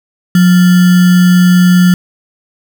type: tone with sample-and-hold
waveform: sine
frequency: 180 Hz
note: F#3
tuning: 47 cents flat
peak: -3 dBFS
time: 0.35-1.94 s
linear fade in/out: 2 ms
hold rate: 1575 Hz
effects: none